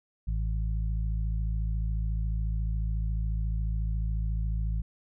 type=harmonic tone; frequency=54.1 Hz; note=A1; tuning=29 cents flat; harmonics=1 / 2 / 3; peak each=-27 / -35 / -39 dBFS; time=0.27-4.82 s; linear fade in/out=10 ms; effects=none